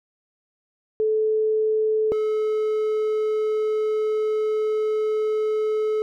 sine / triangle tone pair in turn, 434.4 / 430.9 Hz, A4 / A4, -22 / -36 cents, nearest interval unison, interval 14 cents, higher first, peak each -18 dBFS, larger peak neither, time 1-2.12 / 2.12-6.02 s, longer second, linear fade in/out 0 ms, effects none

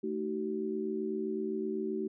sine chord, D# diminished, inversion second, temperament equal with one note detuned, 220 / 311.1 / 378.9 Hz, A3 / D#4 / F#4, 0 / 0 / +41 cents, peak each -37 / -38 / -34 dBFS, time 0.03-2.08 s, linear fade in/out 10 ms, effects none

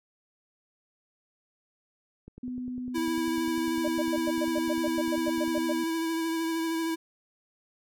click train, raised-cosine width 3 ms, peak -32 dBFS, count 34, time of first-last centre 2.28-5.58 s, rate 10 Hz
sine tone, 250 Hz, B3, 21 cents sharp, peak -32 dBFS, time 2.43-5.84 s, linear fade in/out 5 ms
square tone with vibrato, 327.4 Hz, E4, 12 cents flat, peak -28 dBFS, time 2.94-6.96 s, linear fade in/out 20 ms, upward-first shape sine, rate 13 Hz, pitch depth 21 cents each way
sine tone bursts, 601 Hz, D5, 40 cents sharp, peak -28 dBFS, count 14, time 3.84-5.728 s, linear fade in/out 10 ms, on 42 ms, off 100 ms
effects none

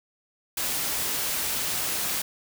white noise, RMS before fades -28 dBFS, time 0.57-2.22 s, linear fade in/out 5 ms, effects none

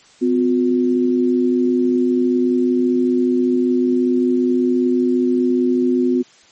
sine tone pair together, 254 / 359.2 Hz, B3 / F4, +49 / +49 cents, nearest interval tritone, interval 600 cents, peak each -15 / -17 dBFS, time 0.21-6.23 s, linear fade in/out 20 ms, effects white hiss -49 dBFS RMS until 6.51 s + MP3 32 kbps

